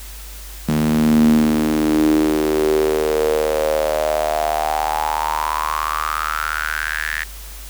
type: tone with high-pass filter sweep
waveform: sawtooth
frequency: 77 Hz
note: D#2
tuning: 17 cents flat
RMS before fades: -18 dBFS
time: 0.68-7.24 s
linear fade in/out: 10 ms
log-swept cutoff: 190 to 1800 Hz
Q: 8.2
effects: added 50 Hz sine -33 dBFS peak until 7.69 s + white hiss -38 dBFS RMS until 7.69 s